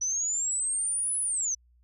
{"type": "linear two-way sweep", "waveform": "sine", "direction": "up then down", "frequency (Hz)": [5920, 10250, 5920], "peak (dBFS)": -26, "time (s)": [0.01, 1.55], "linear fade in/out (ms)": 10, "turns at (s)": 1.2, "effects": ["added 60 Hz sine -59 dBFS peak until 1.83 s"]}